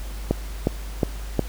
click train, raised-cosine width 2 ms, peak -5 dBFS, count 4, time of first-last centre 0.31-1.393 s, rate 2.77 Hz, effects added 50 Hz sine -30 dBFS peak until 1.48 s + pink hiss -42 dBFS RMS until 1.48 s

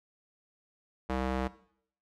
square tone with band-pass filter, 64.7 Hz, C2, 19 cents flat, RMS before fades -32 dBFS, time 1.09-1.48 s, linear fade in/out 10 ms, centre 700 Hz, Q 0.57, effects noise-tail reverb RT60 0.6 s tail -17 dB re dry

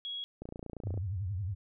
sine tone, 3322 Hz, G#7, in tune, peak -36 dBFS, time 0.05-0.24 s, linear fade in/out 0 ms
click train, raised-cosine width 2 ms, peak -28 dBFS, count 17, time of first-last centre 0.42-0.976 s, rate 28.8 Hz
sine tone with vibrato, 95.9 Hz, G2, 37 cents flat, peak -32 dBFS, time 0.84-1.55 s, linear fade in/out 20 ms, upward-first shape triangle, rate 11 Hz, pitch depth 230 cents each way
effects none

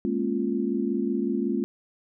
sine chord, Bb minor seventh, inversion third, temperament equal with one note detuned, 207.7 / 233.1 / 273.1 / 349.2 Hz, Ab3 / Bb3 / Db4 / F4, 0 / 0 / -26 / 0 cents, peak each -29 dBFS, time 0.05-1.64 s, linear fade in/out 0 ms, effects none

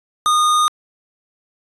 square tone, 1227 Hz, D#6, 25 cents flat, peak -13 dBFS, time 0.26-0.68 s, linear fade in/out 0 ms, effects resampled to 24000 Hz

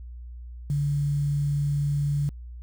sine tone with quantisation, 144 Hz, D3, 34 cents flat, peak -22 dBFS, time 0.7-2.29 s, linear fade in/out 0 ms, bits 8, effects added 60 Hz sine -37 dBFS peak until 2.62 s

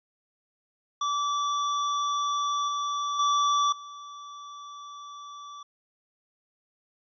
square tone with level steps, 1158 Hz, D6, 25 cents flat, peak -26 / -28 / -22 / -41 dBFS, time 1.01-5.63 s, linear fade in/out 5 ms, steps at 2.68 / 3.19 / 3.72 s, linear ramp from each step 5 ms, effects resampled to 16000 Hz

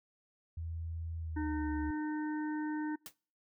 sine tone with pitch glide, 82.41 to 73.42 Hz, E2 to D2, 0 to 0 cents, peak -37 dBFS, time 0.57-1.91 s, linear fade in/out 5 ms, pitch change -200 cents, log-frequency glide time 1.18-1.7 s
harmonic tone, 304.6 Hz, D#4, 37 cents flat, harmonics 1 / 3 / 5 / 6, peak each -34 / -44 / -48 / -50 dBFS, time 1.36-2.96 s, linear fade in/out 10 ms
white noise with exponential decay, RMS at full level -41 dBFS, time 3.06-3.14 s, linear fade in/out 1 ms, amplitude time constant 17 ms
effects noise-tail reverb RT60 0.5 s tail -26 dB re dry

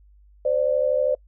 sine tone pair together, 517.4 / 590 Hz, C5 / D5, -19 / +8 cents, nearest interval major second, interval 227 cents, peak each -21 dBFS, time 0.45-1.15 s, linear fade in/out 5 ms, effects noise-tail reverb RT60 0.1 s tail -26 dB re dry + added 50 Hz sine -50 dBFS peak until 1.27 s

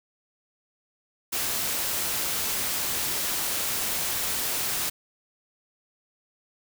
white noise, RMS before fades -28 dBFS, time 1.32-4.9 s, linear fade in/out 10 ms, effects none

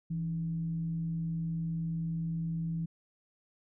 sine tone with frequency modulation, 164.9 Hz, E3, 1 cent sharp, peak -31 dBFS, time 0.1-2.86 s, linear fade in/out 10 ms, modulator 130 Hz, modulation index 0.2, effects none

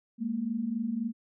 sine tone pair together, 209.3 / 233.1 Hz, G#3 / A#3, +14 / 0 cents, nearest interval major second, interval 186 cents, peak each -34 / -30 dBFS, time 0.18-1.13 s, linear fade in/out 50 ms, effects none

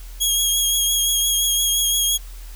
15% pulse tone with vibrato, 3287 Hz, G#7, 19 cents flat, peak -10 dBFS, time 0.2-2.18 s, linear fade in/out 20 ms, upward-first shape triangle, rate 5.8 Hz, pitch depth 27 cents each way, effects added 41 Hz sine -33 dBFS peak until 2.55 s + white hiss -46 dBFS RMS until 2.55 s

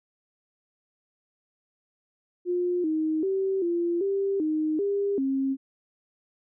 sine tone with pitch steps, 355.6 / 313.8 / 385.3 / 343.7 / 393.7 / 310.1 / 401.3 / 269.2 Hz, F4 / D#4 / G4 / F4 / G4 / D#4 / G4 / C4, +31 / +15 / -30 / -28 / +8 / -6 / +41 / +49 cents, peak -23 dBFS, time 2.45-5.57 s, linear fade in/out 50 ms, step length 390 ms, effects none

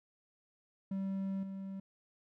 triangle tone with level steps, 193.5 Hz, G3, 22 cents flat, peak -32 / -38 dBFS, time 0.91-1.8 s, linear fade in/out 5 ms, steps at 1.43 s, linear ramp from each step 2 ms, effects none

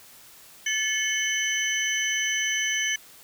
sine tone cluster, 1736 / 2183 / 3033 / 6080 Hz, A6 / C#7 / F#7 / F#8, -24 / -27 / +42 / +46 cents, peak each -29 dBFS, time 0.66-2.96 s, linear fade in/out 5 ms, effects white hiss -50 dBFS RMS until 3.23 s

